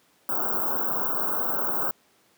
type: band-stop noise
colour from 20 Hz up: white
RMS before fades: -26 dBFS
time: 0.29-1.91 s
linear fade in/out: 2 ms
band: 1500 to 16000 Hz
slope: 96 dB/octave
effects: pink hiss -62 dBFS RMS until 2.37 s + high-pass 200 Hz 12 dB/octave